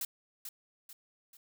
blue noise with echo, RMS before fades -36 dBFS, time 0.01-0.05 s, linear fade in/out 2 ms, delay 440 ms, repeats 3, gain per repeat -7 dB, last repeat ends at 1.37 s, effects none

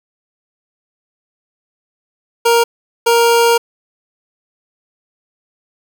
25% pulse tone bursts at uneven times, 467.5 Hz, A#4, 5 cents sharp, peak -5 dBFS, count 2, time 2.45-2.64 / 3.06-3.58 s, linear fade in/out 10 ms, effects 7-bit

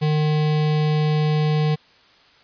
square tone with notch filter, 152.4 Hz, D#3, 36 cents flat, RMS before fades -19 dBFS, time 0.01-1.76 s, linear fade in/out 20 ms, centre 1400 Hz, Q 1.6, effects white hiss -53 dBFS RMS until 2.43 s + resampled to 11025 Hz

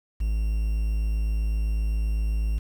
triangle tone with quantisation, 53.9 Hz, A1, 35 cents flat, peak -20 dBFS, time 0.2-2.59 s, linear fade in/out 10 ms, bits 8, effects none

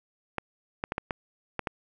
clicks, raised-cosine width 0.5 ms, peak -14 dBFS, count 7, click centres 0.383 / 0.839 / 0.921 / 0.981 / 1.108 / 1.593 / 1.672 s, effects none

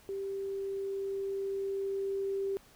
sine tone with level ramp, 392 Hz, G4, in tune, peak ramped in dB -34 to -30 dBFS, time 0.09-2.57 s, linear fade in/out 0 ms, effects pink hiss -60 dBFS RMS until 2.75 s

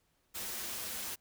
white noise with comb filter, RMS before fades -40 dBFS, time 0.34-1.16 s, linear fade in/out 20 ms, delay 7 ms, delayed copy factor -0.55, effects pink hiss -75 dBFS RMS until 1.2 s

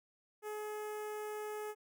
sawtooth tone with notch filter, 423.7 Hz, G#4, 35 cents sharp, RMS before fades -42 dBFS, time 0.42-1.75 s, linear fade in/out 50 ms, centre 4100 Hz, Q 0.65, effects none

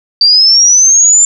sine linear sweep, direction up, 4624 to 7230 Hz, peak -3 dBFS, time 0.21-1.25 s, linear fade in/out 2 ms, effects none

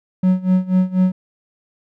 triangle tone with tremolo, 185 Hz, F#3, in tune, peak -8 dBFS, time 0.23-1.12 s, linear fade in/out 5 ms, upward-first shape sine, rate 4.1 Hz, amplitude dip 90%, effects none

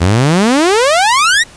sawtooth exponential sweep, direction up, 80.8 to 1966 Hz, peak -4 dBFS, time 0-1.44 s, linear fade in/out 20 ms, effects pink hiss -38 dBFS RMS until 1.56 s + resampled to 22050 Hz

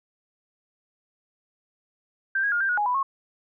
sine tone with pitch steps, 1571 / 1644 / 1420 / 1580 / 1454 / 831 / 991 / 1089 Hz, G6 / G#6 / F6 / G6 / F#6 / G#5 / B5 / C#6, +3 / -18 / +28 / +13 / -31 / +1 / +6 / -31 cents, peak -21 dBFS, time 2.35-3.03 s, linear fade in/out 5 ms, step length 85 ms, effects none

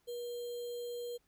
sine tone with sample-and-hold, 480 Hz, B4, 49 cents flat, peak -38 dBFS, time 0.07-1.18 s, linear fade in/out 20 ms, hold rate 3675 Hz, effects pink hiss -75 dBFS RMS until 1.27 s

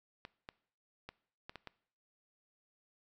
clicks, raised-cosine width 0.3 ms, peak -29 dBFS, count 6, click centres 0.251 / 0.489 / 1.09 / 1.495 / 1.557 / 1.673 s, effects noise-tail reverb RT60 0.6 s tail -21 dB re dry

